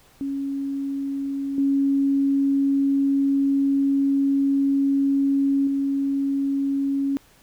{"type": "tone with level steps", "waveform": "sine", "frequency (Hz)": 276.4, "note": "C#4", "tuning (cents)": -5, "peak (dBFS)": [-24, -17, -20], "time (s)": [0.21, 7.17], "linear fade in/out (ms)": 0, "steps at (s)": [1.58, 5.67], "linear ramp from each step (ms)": 2, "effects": ["pink hiss -55 dBFS RMS until 7.42 s"]}